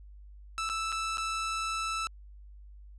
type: tone with dropouts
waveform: sawtooth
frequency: 1318.5 Hz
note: E6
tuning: in tune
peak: -27 dBFS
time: 0.58-2.07 s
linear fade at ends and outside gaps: 0 ms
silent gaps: 0.691-0.698 / 0.92-0.925 / 1.172-1.181 s
effects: added 50 Hz sine -47 dBFS peak until 2.98 s + resampled to 22050 Hz